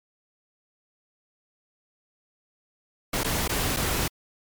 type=noise with dropouts; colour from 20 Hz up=pink; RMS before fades=-26 dBFS; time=3.13-4.08 s; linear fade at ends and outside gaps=5 ms; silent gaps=3.235-3.244 / 3.478-3.492 / 3.764-3.768 s; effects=MP3 96 kbps